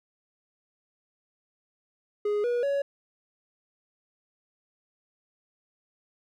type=tone with pitch steps; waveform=triangle; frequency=415.3 / 482.6 / 560.8 Hz; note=G#4 / B4 / C#5; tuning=0 / -40 / +20 cents; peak=-22 dBFS; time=2.25-2.82 s; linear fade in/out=5 ms; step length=190 ms; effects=none